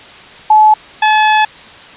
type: tone pair in turn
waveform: sine / sawtooth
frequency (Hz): 859 / 859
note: A5 / A5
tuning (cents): -42 / -42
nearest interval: unison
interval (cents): 0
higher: neither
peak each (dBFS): -3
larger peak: neither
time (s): 0.5-0.74 / 1.02-1.45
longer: second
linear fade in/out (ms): 5
effects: white hiss -35 dBFS RMS until 1.96 s + resampled to 8000 Hz